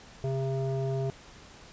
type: tone with low-pass filter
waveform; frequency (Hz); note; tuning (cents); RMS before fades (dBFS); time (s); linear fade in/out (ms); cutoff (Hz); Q
square; 134.1; C3; +43; -30; 0.24-1.1; 0; 560; 4.6
effects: pink hiss -51 dBFS RMS until 1.72 s + resampled to 16000 Hz